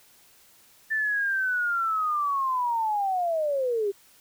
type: linear sweep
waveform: sine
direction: down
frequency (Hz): 1779 to 386.5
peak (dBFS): -23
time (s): 0.9-3.92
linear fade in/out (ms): 20
effects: white hiss -57 dBFS RMS until 4.2 s